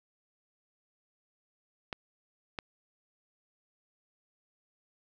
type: clicks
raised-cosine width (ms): 0.3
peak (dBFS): -19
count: 2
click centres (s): 1.928 / 2.588
effects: none